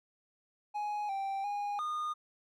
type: tone with pitch steps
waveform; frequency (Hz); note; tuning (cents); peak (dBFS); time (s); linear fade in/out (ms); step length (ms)
triangle; 834 / 783 / 819 / 1223; G#5 / G5 / G#5 / D#6; +7 / -2 / -24 / -30; -31; 0.74-2.14; 20; 350
effects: none